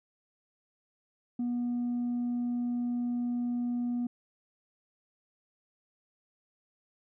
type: tone with tanh clipping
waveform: triangle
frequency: 242.2 Hz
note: B3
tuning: 34 cents flat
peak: -29 dBFS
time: 1.39-4.07 s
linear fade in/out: 5 ms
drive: 6 dB
effects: none